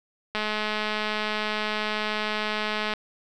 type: click train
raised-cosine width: 0.3 ms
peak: -12 dBFS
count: 552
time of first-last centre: 0.35-2.937 s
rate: 213 Hz
effects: none